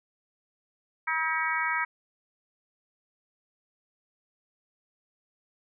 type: harmonic tone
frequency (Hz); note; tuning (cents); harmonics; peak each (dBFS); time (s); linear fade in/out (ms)
320; D#4; +49; 3 / 4 / 5 / 6 / 7; -32 / -32 / -32 / -32 / -32; 1.07-1.85; 10
effects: none